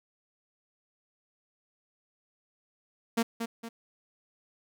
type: tone with echo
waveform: sawtooth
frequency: 230 Hz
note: A#3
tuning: 23 cents flat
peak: -20 dBFS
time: 3.17-3.23 s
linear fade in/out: 10 ms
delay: 230 ms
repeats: 2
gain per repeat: -7 dB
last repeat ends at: 3.69 s
effects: none